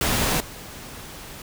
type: noise with level steps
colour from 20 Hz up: pink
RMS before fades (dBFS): -22 / -39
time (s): 0.01-1.42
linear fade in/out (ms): 2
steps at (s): 0.4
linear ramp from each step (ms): 5
effects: none